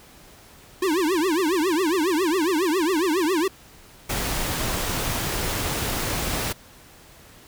square tone with vibrato, 341.7 Hz, F4, 38 cents flat, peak -20 dBFS, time 0.82-3.48 s, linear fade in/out 5 ms, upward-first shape triangle, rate 7.3 Hz, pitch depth 280 cents each way
pink noise, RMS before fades -26 dBFS, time 4.09-6.53 s, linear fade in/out 10 ms
effects pink hiss -49 dBFS RMS until 7.47 s

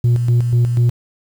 sine tone with tremolo, 119.9 Hz, A#2, 49 cents sharp, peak -7 dBFS, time 0.04-0.9 s, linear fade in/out 5 ms, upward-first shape square, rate 4.1 Hz, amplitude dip 55%, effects tanh soft clip ceiling -9 dBFS + 7-bit

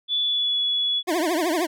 sine tone with pitch glide, 3453 to 3396 Hz, A7 to G#7, -33 to +38 cents, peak -20 dBFS, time 0.08-1.03 s, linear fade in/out 50 ms, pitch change -29 cents, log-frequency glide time 0.19-0.6 s
25% pulse tone with vibrato, 333 Hz, E4, 18 cents sharp, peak -17 dBFS, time 1.07-1.67 s, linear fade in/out 20 ms, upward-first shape triangle, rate 13 Hz, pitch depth 210 cents each way
effects none

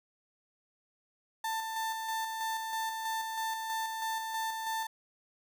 35% pulse tone with tremolo, 890 Hz, A5, 20 cents sharp, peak -30 dBFS, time 1.44-4.87 s, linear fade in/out 5 ms, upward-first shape square, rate 3.1 Hz, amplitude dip 35%, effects none

